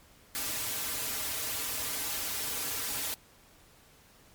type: noise with comb filter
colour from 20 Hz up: white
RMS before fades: -34 dBFS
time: 0.35-3.14 s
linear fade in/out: 0 ms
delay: 5.5 ms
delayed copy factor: -1
effects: pink hiss -59 dBFS RMS until 4.34 s + MP3 96 kbps